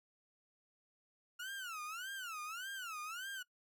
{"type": "tone with vibrato", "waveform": "30% pulse", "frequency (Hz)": 1396.9, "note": "F6", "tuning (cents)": 0, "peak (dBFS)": -40, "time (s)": [1.39, 3.43], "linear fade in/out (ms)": 10, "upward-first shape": "sine", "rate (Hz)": 1.7, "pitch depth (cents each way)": 240, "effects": ["noise-tail reverb RT60 0.1 s tail -21 dB re dry"]}